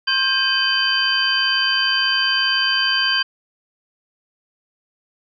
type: tone cluster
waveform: sine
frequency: 1071 / 1587 / 2530 / 3068 / 4701 Hz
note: C6 / G6 / D#7 / G7 / D8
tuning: +40 / +21 / +28 / -38 / +1 cents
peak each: -28 / -20 / -28 / -20 / -22 dBFS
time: 0.07-3.23 s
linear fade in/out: 10 ms
effects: none